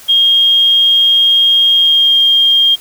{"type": "tone with pitch glide", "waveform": "sine", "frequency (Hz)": [3240, 3216], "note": ["G#7", "G7"], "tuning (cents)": [-43, 44], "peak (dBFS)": -6, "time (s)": [0.08, 2.76], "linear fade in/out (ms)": 20, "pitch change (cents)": -13, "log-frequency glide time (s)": [1.71, 2.16], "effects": ["white hiss -37 dBFS RMS until 2.8 s"]}